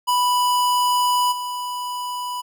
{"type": "tone with level steps", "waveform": "square", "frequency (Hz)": 987.8, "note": "B5", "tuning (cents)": 0, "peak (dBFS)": [-17, -26], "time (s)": [0.07, 2.42], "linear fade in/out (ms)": 20, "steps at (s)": 1.31, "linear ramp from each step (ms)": 20, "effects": []}